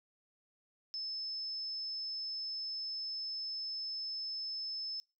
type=tone; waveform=sine; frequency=5240 Hz; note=E8; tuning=11 cents flat; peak=-37 dBFS; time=0.94-5 s; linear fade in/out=0 ms; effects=noise-tail reverb RT60 0.3 s tail -24 dB re dry